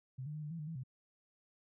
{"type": "tone with pitch steps", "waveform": "sine", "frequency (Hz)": [130.1, 150, 153, 149.2, 166.7, 150.9, 163.6, 129.6], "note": ["C3", "D3", "D#3", "D3", "E3", "D3", "E3", "C3"], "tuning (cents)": [-9, 37, -29, 28, 20, 47, -13, -16], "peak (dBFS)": -40, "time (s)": [0.18, 0.836], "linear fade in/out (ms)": 10, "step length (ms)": 82, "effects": []}